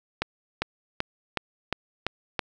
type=accelerating click train; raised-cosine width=0.3 ms; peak=-9 dBFS; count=7; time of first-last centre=0.22-2.392 s; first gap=400 ms; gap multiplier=0.96; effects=none